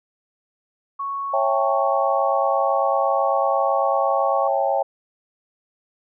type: tone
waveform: sine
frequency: 1108.7 Hz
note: C#6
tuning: in tune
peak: -24 dBFS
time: 0.99-4.48 s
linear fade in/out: 10 ms
type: chord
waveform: sine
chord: A dominant seventh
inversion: first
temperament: just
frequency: 550 / 660 / 792 / 880 Hz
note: C#5 / E5 / G5 / A5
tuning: -14 / +2 / +18 / 0 cents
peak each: -22 / -24 / -22 / -27 dBFS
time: 1.33-4.83 s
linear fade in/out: 10 ms
effects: none